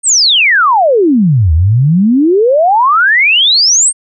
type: exponential two-way sweep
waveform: sine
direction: down then up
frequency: 8870 to 75.3 to 8870 Hz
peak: -5 dBFS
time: 0.03-3.93 s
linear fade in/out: 50 ms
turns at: 1.53 s
effects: none